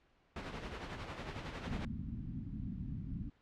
pink noise with tremolo, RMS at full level -41 dBFS, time 0.36-1.85 s, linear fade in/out 2 ms, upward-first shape sine, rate 11 Hz, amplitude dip 50%
white low-pass noise, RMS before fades -42 dBFS, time 1.66-3.3 s, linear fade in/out 10 ms, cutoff 250 Hz, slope 48 dB/octave
effects pink hiss -71 dBFS RMS until 3.41 s + low-pass 3000 Hz 12 dB/octave

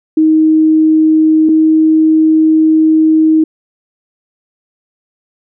sine tone pair in turn, 314.3 / 315.6 Hz, D#4 / D#4, +18 / +25 cents, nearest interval unison, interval 7 cents, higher second, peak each -5 dBFS, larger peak neither, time 0.17-1.49 / 1.49-3.44 s, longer second, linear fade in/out 5 ms, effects none

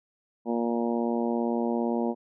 harmonic tone, 117.6 Hz, A#2, 16 cents sharp, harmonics 2 / 3 / 4 / 5 / 6 / 7 / 8, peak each -27 / -31 / -33 / -35 / -37 / -38 / -39 dBFS, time 0.45-2.15 s, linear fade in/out 50 ms, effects none

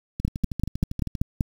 two click trains, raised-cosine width 5 ms, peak -17 / -9 dBFS, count 13 / 7, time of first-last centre 0.2-1.152 / 0.25-1.408 s, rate 12.6 / 5.18 Hz, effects 7-bit

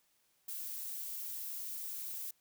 violet noise, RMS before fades -42 dBFS, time 0.48-2.31 s, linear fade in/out 5 ms, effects white hiss -74 dBFS RMS until 2.4 s

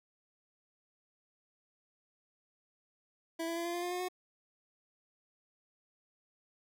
25% pulse tone with pitch steps, 329.6 / 334.4 / 339.3 / 344.2 / 349.2 / 354.3 / 359.4 / 364.7 Hz, E4 / E4 / F4 / F4 / F4 / F4 / F4 / F#4, 0 / +25 / -50 / -25 / 0 / +25 / +50 / -25 cents, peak -31 dBFS, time 3.39-4.086 s, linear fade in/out 10 ms, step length 87 ms, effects none

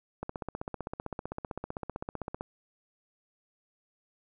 click train, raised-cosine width 1 ms, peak -21 dBFS, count 35, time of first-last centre 0.23-2.409 s, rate 15.6 Hz, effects none

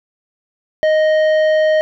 triangle tone with tanh clipping, 622.3 Hz, D#5, in tune, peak -12 dBFS, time 0.83-1.81 s, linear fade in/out 0 ms, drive 14 dB, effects none

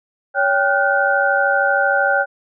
sine tone cluster, 562 / 787 / 1432 / 1525 Hz, C#5 / G5 / F6 / G6, +24 / +7 / +43 / -48 cents, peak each -19 dBFS, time 0.34-2.26 s, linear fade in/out 50 ms, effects none

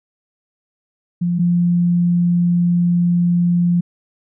sine tone pair in turn, 174.3 / 174.3 Hz, F3 / F3, -3 / -3 cents, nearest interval unison, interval 0 cents, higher neither, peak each -15 / -12 dBFS, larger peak second, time 1.21-1.39 / 1.39-3.81 s, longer second, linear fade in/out 10 ms, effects none

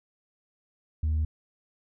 sine tone, 77.78 Hz, D#2, in tune, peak -21 dBFS, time 1.03-1.25 s, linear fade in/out 5 ms, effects tanh soft clip ceiling -22 dBFS

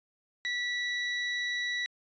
30% pulse tone, 1953 Hz, B6, 20 cents flat, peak -27 dBFS, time 0.45-1.86 s, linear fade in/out 0 ms, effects resampled to 16000 Hz

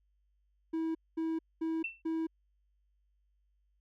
triangle tone bursts, 323.8 Hz, E4, 31 cents flat, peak -29 dBFS, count 4, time 0.73-2.27 s, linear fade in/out 10 ms, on 220 ms, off 220 ms
sine tone with exponential decay, 2686 Hz, E7, 32 cents sharp, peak -31 dBFS, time 1.84-2.02 s, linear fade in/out 5 ms, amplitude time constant 39 ms
effects added 50 Hz sine -70 dBFS peak until 3.8 s

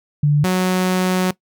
sine / sawtooth tone pair in turn, 146.83 / 184.27 Hz, D3 / F#3, 0 / -7 cents, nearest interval major third, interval 393 cents, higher second, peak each -11 / -11 dBFS, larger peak neither, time 0.23-0.44 / 0.44-1.31 s, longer second, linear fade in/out 5 ms, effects noise-tail reverb RT60 0.1 s tail -19 dB re dry

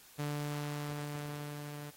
sawtooth tone with level ramp, 146.83 Hz, D3, in tune, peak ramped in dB -30 to -39 dBFS, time 0.18-1.91 s, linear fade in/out 20 ms, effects white hiss -58 dBFS RMS until 1.96 s + AAC 48 kbps

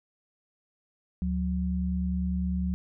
sine tone pair together, 73 / 182.78 Hz, D2 / F#3, -10 / -21 cents, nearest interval octave + major third, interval 1589 cents, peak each -29 / -28 dBFS, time 1.22-2.74 s, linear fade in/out 0 ms, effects none

